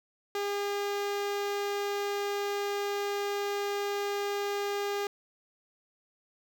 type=tone with notch filter; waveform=sawtooth; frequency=405.1 Hz; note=G#4; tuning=43 cents flat; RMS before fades=-32 dBFS; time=0.35-5.07 s; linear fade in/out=2 ms; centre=10000 Hz; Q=1.3; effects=none

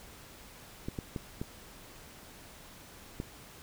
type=clicks; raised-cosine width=3 ms; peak=-22 dBFS; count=5; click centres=0.885 / 0.988 / 1.162 / 1.415 / 3.201 s; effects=pink hiss -52 dBFS RMS until 3.62 s

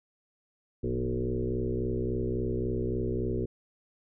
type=tone with frequency modulation; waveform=sine; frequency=235.7 Hz; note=A#3; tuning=19 cents sharp; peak=-27 dBFS; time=0.83-3.46 s; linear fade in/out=10 ms; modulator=63.6 Hz; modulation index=3.3; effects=none

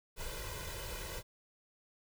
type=noise with comb filter; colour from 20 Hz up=pink; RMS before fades=-42 dBFS; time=0.16-1.23 s; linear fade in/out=50 ms; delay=2 ms; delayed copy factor=+0.9; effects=none

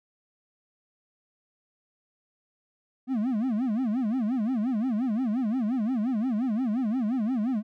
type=tone with vibrato; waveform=triangle; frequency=234.9 Hz; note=A#3; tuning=13 cents sharp; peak=-22 dBFS; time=3.07-7.63 s; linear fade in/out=50 ms; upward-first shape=sine; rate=5.7 Hz; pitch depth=230 cents each way; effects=none

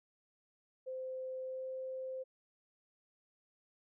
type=tone with pitch glide; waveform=sine; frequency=518 to 521 Hz; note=C5 to C5; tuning=-17 to -7 cents; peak=-39 dBFS; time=0.86-2.24 s; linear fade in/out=20 ms; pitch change=+10 cents; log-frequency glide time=1.43-1.65 s; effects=none

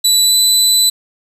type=tone with pitch glide; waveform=25% pulse; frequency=3958 to 3995 Hz; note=B7 to B7; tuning=+3 to +19 cents; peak=-4 dBFS; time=0.04-0.9 s; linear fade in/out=10 ms; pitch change=+16 cents; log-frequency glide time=0.23-0.36 s; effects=7-bit

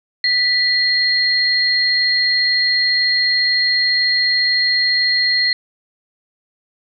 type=tone pair together; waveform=sine; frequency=1969 / 4226 Hz; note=B6 / C8; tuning=-6 / +16 cents; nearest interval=octave + minor second; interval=1322 cents; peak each=-17 / -15 dBFS; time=0.24-5.53 s; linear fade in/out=2 ms; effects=none

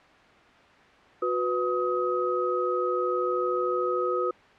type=tone cluster; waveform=sine; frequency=363.6 / 496.7 / 1263 Hz; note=F#4 / B4 / D#6; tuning=-30 / +10 / +26 cents; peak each=-28 dBFS; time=1.22-4.31 s; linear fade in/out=5 ms; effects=white hiss -53 dBFS RMS until 4.58 s + low-pass 2000 Hz 12 dB/octave

